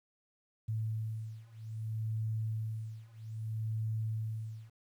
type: beating tone pair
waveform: sine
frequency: 110 / 110.62 Hz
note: A2 / A2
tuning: 0 / +10 cents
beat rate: 0.62 Hz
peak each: -38 / -37 dBFS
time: 0.68-4.7 s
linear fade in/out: 10 ms
effects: 11-bit

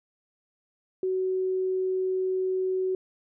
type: tone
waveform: sine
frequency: 374.2 Hz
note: F#4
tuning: 20 cents sharp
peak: -24 dBFS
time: 1.03-2.95 s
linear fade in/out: 2 ms
effects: none

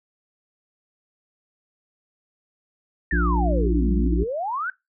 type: exponential two-way sweep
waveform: sine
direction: down then up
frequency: 1843 to 185 to 1577 Hz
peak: -24 dBFS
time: 3.11-4.7 s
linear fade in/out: 2 ms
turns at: 3.94 s
type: harmonic tone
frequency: 58.27 Hz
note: A#1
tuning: in tune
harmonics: 1 / 3 / 5 / 6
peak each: -20 / -26 / -27 / -30 dBFS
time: 3.12-4.24 s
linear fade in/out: 10 ms
effects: noise-tail reverb RT60 0.2 s tail -20 dB re dry

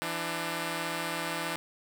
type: tone pair together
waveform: 5% pulse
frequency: 167.98 / 299.3 Hz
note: E3 / D4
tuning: +33 / +33 cents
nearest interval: minor seventh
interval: 1000 cents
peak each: -23 dBFS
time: 0.02-1.56 s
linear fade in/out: 0 ms
effects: none

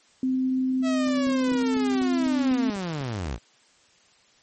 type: tone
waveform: sine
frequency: 259.2 Hz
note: C4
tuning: 16 cents flat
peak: -21 dBFS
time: 0.23-2.7 s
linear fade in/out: 2 ms
type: linear sweep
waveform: sawtooth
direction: down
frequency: 659.3 to 48.92 Hz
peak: -24 dBFS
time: 0.82-3.39 s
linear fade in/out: 50 ms
type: click train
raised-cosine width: 2 ms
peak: -27 dBFS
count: 9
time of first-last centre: 1.27-3.26 s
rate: 4.02 Hz
effects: white hiss -59 dBFS RMS until 4.42 s + MP3 32 kbps

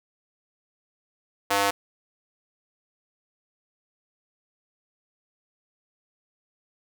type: tone with high-pass filter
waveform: square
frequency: 100.1 Hz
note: G2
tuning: 37 cents sharp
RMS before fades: -23 dBFS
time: 1.5-1.71 s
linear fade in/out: 10 ms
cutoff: 690 Hz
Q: 1.1
effects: none

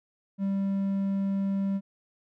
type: tone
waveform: triangle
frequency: 196 Hz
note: G3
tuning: in tune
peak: -23 dBFS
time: 0.38-1.81 s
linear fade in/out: 50 ms
effects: none

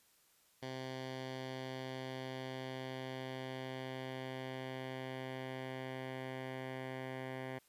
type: tone with low-pass filter sweep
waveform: 10% pulse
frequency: 130.5 Hz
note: C3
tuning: 4 cents flat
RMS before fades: -44 dBFS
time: 0.62-7.59 s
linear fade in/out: 10 ms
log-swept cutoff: 4400 to 2300 Hz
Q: 1.5
effects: white hiss -70 dBFS RMS until 7.68 s + resampled to 32000 Hz

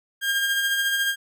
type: tone with tremolo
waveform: 30% pulse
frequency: 1610 Hz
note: G6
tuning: 46 cents sharp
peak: -17 dBFS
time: 0.21-1.16 s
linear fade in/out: 50 ms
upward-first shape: sine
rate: 14 Hz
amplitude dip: 35%
effects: none

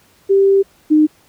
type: tone pair in turn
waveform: sine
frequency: 392 / 306.2 Hz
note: G4 / D#4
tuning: 0 / -28 cents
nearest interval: major third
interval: 428 cents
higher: first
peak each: -8 / -7 dBFS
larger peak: second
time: 0.29-0.63 / 0.9-1.07 s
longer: first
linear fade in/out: 20 ms
effects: pink hiss -52 dBFS RMS until 1.28 s + high-pass 60 Hz 12 dB/octave

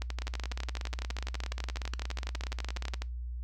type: two click trains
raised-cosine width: 0.2 ms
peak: -20 / -19 dBFS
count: 47 / 37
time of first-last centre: 0.22-2.942 / 0.02-3.02 s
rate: 16.9 / 12 Hz
effects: noise-tail reverb RT60 0.2 s tail -21 dB re dry + added 60 Hz sine -35 dBFS peak until 3.43 s

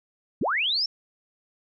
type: linear sweep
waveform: sine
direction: up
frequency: 116.54 to 5480 Hz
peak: -22 dBFS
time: 0.41-0.86 s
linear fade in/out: 5 ms
effects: none

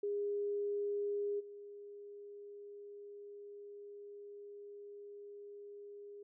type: tone with level steps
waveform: sine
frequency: 408.2 Hz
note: G#4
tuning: 30 cents flat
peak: -34 / -48 dBFS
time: 0.03-6.23 s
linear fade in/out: 5 ms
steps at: 1.39 s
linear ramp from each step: 20 ms
effects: none

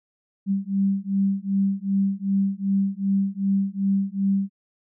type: beating tone pair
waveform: sine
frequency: 194.8 / 197.4 Hz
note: G3 / G3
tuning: -11 / +12 cents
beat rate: 2.6 Hz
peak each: -23 dBFS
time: 0.46-4.5 s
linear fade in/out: 50 ms
effects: none

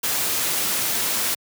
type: noise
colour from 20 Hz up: white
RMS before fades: -23 dBFS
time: 0.03-1.35 s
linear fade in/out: 10 ms
effects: high-pass 100 Hz 12 dB/octave

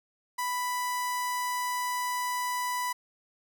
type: tone with notch filter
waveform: sawtooth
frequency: 990 Hz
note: B5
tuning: 4 cents sharp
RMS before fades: -31 dBFS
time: 0.38-2.93 s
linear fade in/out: 10 ms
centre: 3300 Hz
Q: 1.9
effects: none

